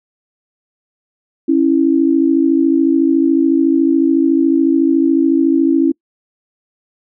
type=tone pair together; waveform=sine; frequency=274.7 / 328.6 Hz; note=C#4 / E4; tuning=-16 / -5 cents; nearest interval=minor third; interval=311 cents; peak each=-12 dBFS; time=1.48-5.92 s; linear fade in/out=10 ms; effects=noise-tail reverb RT60 0.1 s tail -26 dB re dry